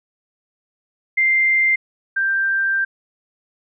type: tone pair in turn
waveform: sine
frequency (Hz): 2093 / 1576.7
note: C7 / G6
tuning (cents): 0 / +10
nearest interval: perfect fourth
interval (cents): 490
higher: first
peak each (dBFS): -13 / -16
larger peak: first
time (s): 1.17-1.76 / 2.16-2.85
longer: second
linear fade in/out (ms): 10
effects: none